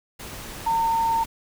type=tone in noise; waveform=sine; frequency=911 Hz; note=A#5; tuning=40 cents flat; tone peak=-19 dBFS; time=0.66-1.24 s; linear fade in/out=10 ms; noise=pink; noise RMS=-37 dBFS; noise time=0.19-1.26 s; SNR=+15 dB; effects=none